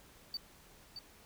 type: tone with echo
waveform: sine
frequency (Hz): 4590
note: D8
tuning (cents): -40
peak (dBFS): -33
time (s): 0.34-0.37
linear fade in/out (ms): 2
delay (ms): 620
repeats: 1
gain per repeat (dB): -9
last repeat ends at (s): 0.99
effects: tanh soft clip ceiling -35 dBFS + pink hiss -60 dBFS RMS until 1.25 s